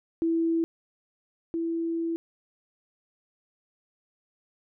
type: tone pair in turn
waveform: sine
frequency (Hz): 330 / 331.9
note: E4 / E4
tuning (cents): +2 / +12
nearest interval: unison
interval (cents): 10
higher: second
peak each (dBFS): -22 / -26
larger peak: first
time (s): 0.22-0.64 / 1.54-2.16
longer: second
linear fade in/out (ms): 0
effects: none